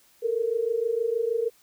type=tone pair together; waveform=sine; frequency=443.3 / 469.7 Hz; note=A4 / A#4; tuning=+13 / +13 cents; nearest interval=minor second; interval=100 cents; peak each=-27 / -25 dBFS; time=0.22-1.5 s; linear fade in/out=20 ms; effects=white hiss -60 dBFS RMS until 1.62 s